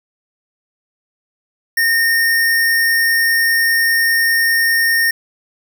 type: tone with sample-and-hold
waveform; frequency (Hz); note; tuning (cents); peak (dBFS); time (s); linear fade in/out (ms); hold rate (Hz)
sine; 1835; A#6; -28; -11; 1.77-5.11; 5; 7350
effects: none